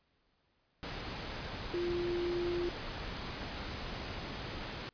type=tone in noise; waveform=sine; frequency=349.2 Hz; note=F4; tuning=in tune; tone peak=-32 dBFS; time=1.74-2.69 s; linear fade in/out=0 ms; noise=pink; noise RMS=-41 dBFS; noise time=0.83-4.89 s; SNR=+6 dB; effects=pink hiss -75 dBFS RMS until 4.93 s + resampled to 11025 Hz